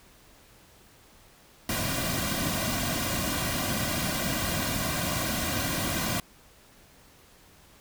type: noise with comb filter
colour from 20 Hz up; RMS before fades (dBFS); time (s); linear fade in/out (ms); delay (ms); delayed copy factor
pink; -29; 1.69-6.2; 2; 2.3; -0.75
effects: pink hiss -56 dBFS RMS until 7.8 s